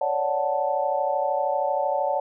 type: chord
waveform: sine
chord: D major seventh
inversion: third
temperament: equal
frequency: 554.4 / 587.3 / 740 / 880 Hz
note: C#5 / D5 / F#5 / A5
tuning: 0 / 0 / 0 / 0 cents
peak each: -27 dBFS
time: 0.01-2.2 s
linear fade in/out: 5 ms
effects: none